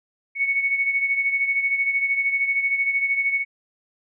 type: beating tone pair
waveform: sine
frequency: 2216 / 2229 Hz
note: C#7 / C#7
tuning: -1 / +9 cents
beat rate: 13 Hz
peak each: -20 / -27 dBFS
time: 0.35-3.45 s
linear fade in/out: 50 ms
effects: none